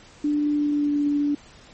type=tone with pitch glide; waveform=sine; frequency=294.9 to 290 Hz; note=D4 to D4; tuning=+7 to -22 cents; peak=-19 dBFS; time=0.24-1.35 s; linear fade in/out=5 ms; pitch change=-29 cents; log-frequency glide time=0.49-1.04 s; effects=pink hiss -49 dBFS RMS until 1.73 s + MP3 32 kbps